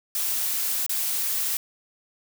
blue noise with dropouts, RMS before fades -26 dBFS, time 0.15-1.57 s, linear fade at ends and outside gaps 1 ms, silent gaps 0.864-0.894 s, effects none

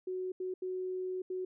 sine tone bursts at uneven times, 370 Hz, F#4, in tune, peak -34 dBFS, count 4, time 0.07-0.32 / 0.4-0.54 / 0.62-1.22 / 1.3-1.45 s, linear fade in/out 5 ms, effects none

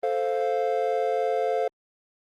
triangle chord, F major, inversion first, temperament equal, 440 / 523.3 / 698.5 Hz, A4 / C5 / F5, 0 / 0 / 0 cents, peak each -25 dBFS, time 0.03-1.68 s, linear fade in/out 5 ms, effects Opus 24 kbps

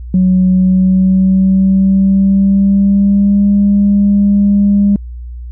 sine tone with pitch glide, 185 to 201.7 Hz, F#3 to G3, 0 to +50 cents, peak -5 dBFS, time 0.14-4.96 s, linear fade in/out 2 ms, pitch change +150 cents, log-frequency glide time 0.5-3.45 s, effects tanh soft clip ceiling -2 dBFS + added 60 Hz sine -23 dBFS peak until 5.51 s

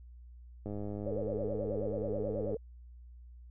click train, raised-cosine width 2 ms, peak -27 dBFS, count 195, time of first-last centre 0.66-2.543 s, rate 103 Hz
sine tone with vibrato, 495.1 Hz, B4, 4 cents sharp, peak -34 dBFS, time 1.06-2.57 s, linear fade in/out 5 ms, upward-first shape sine, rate 9.3 Hz, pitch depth 280 cents each way
effects added 60 Hz sine -49 dBFS peak until 3.5 s

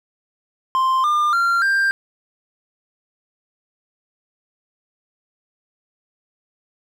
triangle tone with pitch steps, 1046.5 / 1202.1 / 1380.9 / 1586.2 Hz, C6 / D6 / F6 / G6, 0 / +40 / -20 / +20 cents, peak -13 dBFS, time 0.75-1.91 s, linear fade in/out 0 ms, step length 290 ms, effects none

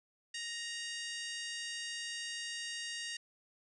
harmonic tone with a mistuned harmonic, 933 Hz, A#5, 1 cent sharp, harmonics 2 / 3 / 4 / 5 / 6 / 7 / 8 / 9 / 10, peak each -44 / -45 / -48 / -47 / -49 / -51 / -53 / -54 / -56 dBFS, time 0.34-3.17 s, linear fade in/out 5 ms, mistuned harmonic 3, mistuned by +19 cents, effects none

